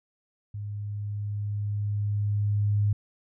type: tone with level ramp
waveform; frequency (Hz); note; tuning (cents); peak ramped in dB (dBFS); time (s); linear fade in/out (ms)
sine; 103.2; G#2; -10; -32 to -20; 0.54-2.93; 5
effects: none